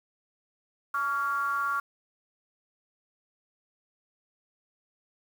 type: ring-modulated tone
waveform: triangle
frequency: 130.81 Hz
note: C3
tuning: in tune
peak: -21 dBFS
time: 0.94-1.8 s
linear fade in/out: 5 ms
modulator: 1260 Hz
effects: 8-bit